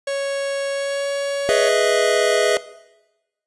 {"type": "tone with pitch glide", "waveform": "45% pulse", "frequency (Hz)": [554.4, 560.5], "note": ["C#5", "C#5"], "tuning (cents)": [0, 19], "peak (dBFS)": -21, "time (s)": [0.07, 1.69], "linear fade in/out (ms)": 5, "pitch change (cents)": 19, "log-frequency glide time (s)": [0.72, 1.08]}
{"type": "chord", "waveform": "square", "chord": "E major seventh", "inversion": "first", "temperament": "equal", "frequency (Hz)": [415.3, 493.9, 622.3, 659.3], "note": ["G#4", "B4", "D#5", "E5"], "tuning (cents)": [0, 0, 0, 0], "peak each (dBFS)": -21, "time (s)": [1.49, 2.57], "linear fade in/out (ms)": 0}
{"effects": ["noise-tail reverb RT60 1.0 s tail -18 dB re dry", "resampled to 24000 Hz"]}